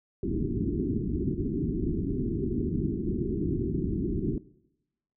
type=low-pass noise; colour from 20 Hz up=white; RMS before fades=-29 dBFS; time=0.23-4.38 s; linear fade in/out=2 ms; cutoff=390 Hz; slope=96 dB/octave; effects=noise-tail reverb RT60 0.9 s tail -21 dB re dry